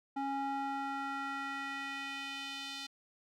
square tone with band-pass filter sweep, 275.1 Hz, C#4, 13 cents flat, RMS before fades -39 dBFS, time 0.16-2.87 s, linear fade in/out 10 ms, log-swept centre 700 to 3900 Hz, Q 1.8, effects none

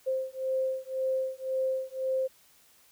sine beating tone pair, 523.3 / 525.2 Hz, C5 / C5, 0 / +6 cents, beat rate 1.9 Hz, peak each -31 dBFS, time 0.06-2.28 s, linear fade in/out 20 ms, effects white hiss -61 dBFS RMS until 2.91 s

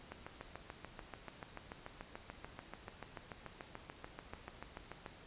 click train, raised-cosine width 0.5 ms, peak -30 dBFS, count 35, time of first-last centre 0.12-5.062 s, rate 6.88 Hz, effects pink hiss -57 dBFS RMS until 5.26 s + resampled to 8000 Hz

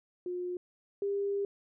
sine tone pair in turn, 358 / 400.5 Hz, F4 / G4, +43 / +37 cents, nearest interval major second, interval 194 cents, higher second, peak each -33 / -29 dBFS, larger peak second, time 0.26-0.57 / 1.02-1.45 s, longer second, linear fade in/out 2 ms, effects none

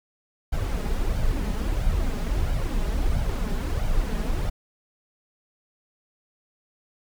brown noise with flanger, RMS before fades -24 dBFS, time 0.52-4.5 s, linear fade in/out 10 ms, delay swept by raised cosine 1.3 to 4.9 ms, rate 1.5 Hz, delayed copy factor +0.6, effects none

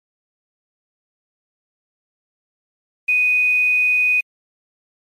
sine tone with quantisation, 2489 Hz, D#7, in tune, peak -13 dBFS, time 3.08-4.21 s, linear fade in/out 10 ms, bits 7, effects MP3 64 kbps

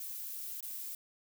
violet noise with dropouts, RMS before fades -42 dBFS, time 0-0.95 s, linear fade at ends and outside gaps 2 ms, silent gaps 0.606-0.627 s, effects none

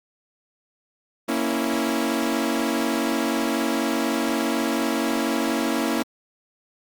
sawtooth chord, A# diminished, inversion none, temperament equal, 233.1 / 277.2 / 329.6 Hz, A#3 / C#4 / E4, 0 / 0 / 0 cents, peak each -22 dBFS, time 1.28-6.03 s, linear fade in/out 10 ms, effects Opus 32 kbps

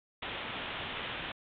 white low-pass noise, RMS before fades -39 dBFS, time 0.22-1.32 s, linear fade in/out 5 ms, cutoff 3600 Hz, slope 96 dB/octave, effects MP3 96 kbps

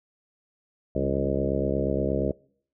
harmonic tone with a mistuned harmonic, 68.5 Hz, C#2, 20 cents flat, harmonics 1 / 2 / 3 / 4 / 5 / 6 / 7 / 8 / 9, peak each -32 / -32 / -32 / -32 / -32 / -32 / -32 / -32 / -32 dBFS, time 0.95-2.32 s, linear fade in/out 5 ms, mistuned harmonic 3, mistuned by -44 cents, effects noise-tail reverb RT60 0.6 s tail -25 dB re dry

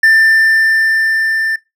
triangle tone with level ramp, 1784 Hz, A6, 23 cents sharp, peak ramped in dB -3 to -11 dBFS, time 0.03-1.56 s, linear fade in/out 5 ms, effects noise-tail reverb RT60 0.2 s tail -22 dB re dry

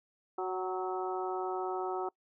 harmonic tone with a mistuned harmonic, 185 Hz, F#3, in tune, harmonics 2 / 3 / 4 / 5 / 6 / 7, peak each -35 / -47 / -37 / -42 / -47 / -42 dBFS, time 0.38-2.09 s, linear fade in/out 5 ms, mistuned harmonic 4, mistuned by +18 cents, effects noise-tail reverb RT60 0.1 s tail -25 dB re dry

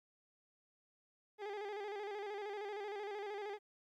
30% pulse tone with vibrato, 410 Hz, G#4, 22 cents flat, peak -39 dBFS, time 1.38-3.59 s, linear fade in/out 50 ms, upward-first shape square, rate 13 Hz, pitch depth 56 cents each way, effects low-pass 3000 Hz 12 dB/octave + 13-bit

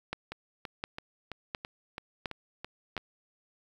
two click trains, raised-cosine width 0.3 ms, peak -22 / -17 dBFS, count 9 / 5, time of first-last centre 0.32-2.978 / 0.13-2.967 s, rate 3.01 / 1.41 Hz, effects 9-bit

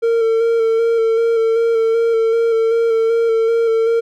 triangle tone with vibrato, 455.6 Hz, A#4, 40 cents flat, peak -10 dBFS, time 0.02-4.01 s, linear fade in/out 20 ms, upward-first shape square, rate 2.6 Hz, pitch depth 20 cents each way, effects none

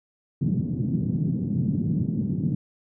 pink band-pass noise, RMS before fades -25 dBFS, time 0.41-2.55 s, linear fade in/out 5 ms, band 130 to 230 Hz, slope 24 dB/octave, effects none

